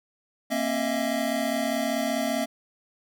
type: tone cluster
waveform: square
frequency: 235.1 / 270.4 / 631 / 676 Hz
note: A#3 / C#4 / D#5 / E5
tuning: +15 / -43 / +24 / +43 cents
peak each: -31 dBFS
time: 0.5-2.46 s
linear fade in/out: 20 ms
effects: none